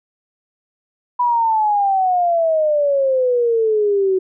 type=exponential sweep; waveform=sine; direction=down; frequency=987.8 to 371.6 Hz; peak=-13 dBFS; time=1.19-4.19 s; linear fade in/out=10 ms; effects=none